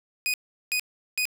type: tone bursts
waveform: sawtooth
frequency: 2489 Hz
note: D#7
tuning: in tune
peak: -20 dBFS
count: 3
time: 0.26-1.254 s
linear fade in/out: 0 ms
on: 78 ms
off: 380 ms
effects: none